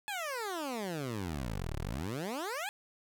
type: exponential two-way sweep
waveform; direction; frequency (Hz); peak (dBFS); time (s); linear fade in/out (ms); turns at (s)
15% pulse; down then up; 862 to 33.79 to 862; -29; 0.08-2.69; 0; 1.76
effects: none